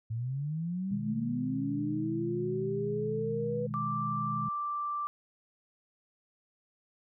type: linear sweep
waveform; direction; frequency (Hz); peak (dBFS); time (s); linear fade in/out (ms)
sine; up; 108.4 to 493.9; -31; 0.1-3.67; 10
type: chord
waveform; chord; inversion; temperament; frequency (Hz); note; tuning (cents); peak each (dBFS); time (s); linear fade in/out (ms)
sine; G# minor; first; equal; 123.47 / 155.56 / 207.7; B2 / D#3 / G#3; 0 / 0 / 0; -38; 0.91-4.49; 5
type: tone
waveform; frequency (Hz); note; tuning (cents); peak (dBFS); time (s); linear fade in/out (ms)
sine; 1174.7; D6; 0; -31; 3.74-5.07; 0
effects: none